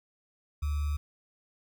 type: tone with sample-and-hold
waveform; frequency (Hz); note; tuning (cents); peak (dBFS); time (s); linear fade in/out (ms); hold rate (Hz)
sine; 73.7; D2; +7; -27; 0.62-0.97; 10; 1225
effects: none